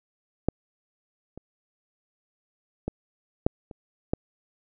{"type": "clicks", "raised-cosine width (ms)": 2, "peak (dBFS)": [-8, -27, -15, -6, -27, -10], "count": 6, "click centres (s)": [0.486, 1.376, 2.88, 3.465, 3.712, 4.135], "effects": []}